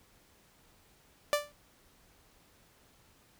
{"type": "tone with exponential decay", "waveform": "sawtooth", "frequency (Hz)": 587.3, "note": "D5", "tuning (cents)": 0, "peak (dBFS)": -19, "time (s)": [1.33, 1.52], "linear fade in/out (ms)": 0, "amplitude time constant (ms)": 41, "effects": ["pink hiss -64 dBFS RMS until 3.39 s"]}